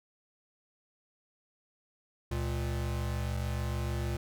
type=tone pair together; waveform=square; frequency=69.83 / 116.54 Hz; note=C#2 / A#2; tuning=+13 / 0 cents; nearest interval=major sixth; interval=887 cents; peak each=-34 / -35 dBFS; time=2.31-4.17 s; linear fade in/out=5 ms; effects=none